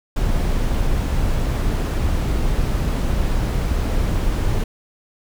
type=noise; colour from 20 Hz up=brown; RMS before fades=-19 dBFS; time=0.16-4.64 s; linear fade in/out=5 ms; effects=none